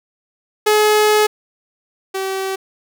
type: tone pair in turn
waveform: sawtooth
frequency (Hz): 424.5 / 383.9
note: G#4 / G4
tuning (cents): +38 / -36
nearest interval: major second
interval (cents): 174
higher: first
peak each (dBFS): -7 / -16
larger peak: first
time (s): 0.66-1.27 / 2.14-2.56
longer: first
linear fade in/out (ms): 10
effects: none